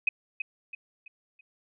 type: tone with echo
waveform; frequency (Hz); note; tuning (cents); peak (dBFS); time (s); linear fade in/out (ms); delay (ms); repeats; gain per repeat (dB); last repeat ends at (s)
sine; 2523; D#7; +23; -20; 0.07-0.09; 5; 330; 4; -8; 1.41
effects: none